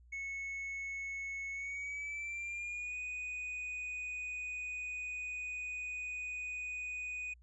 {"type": "tone with pitch glide", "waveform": "triangle", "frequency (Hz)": [2200, 2484], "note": ["C#7", "D#7"], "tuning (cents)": [-14, -3], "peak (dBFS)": -37, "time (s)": [0.12, 7.34], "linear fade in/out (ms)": 10, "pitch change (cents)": 211, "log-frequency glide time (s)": [1.52, 2.99], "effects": ["added 60 Hz sine -58 dBFS peak until 7.42 s", "resampled to 22050 Hz"]}